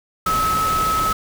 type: tone in noise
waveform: sine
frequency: 1292 Hz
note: E6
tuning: 35 cents flat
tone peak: -17 dBFS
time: 0.26-1.13 s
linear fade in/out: 5 ms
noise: pink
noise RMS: -26 dBFS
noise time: 0.26-1.13 s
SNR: +6 dB
effects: none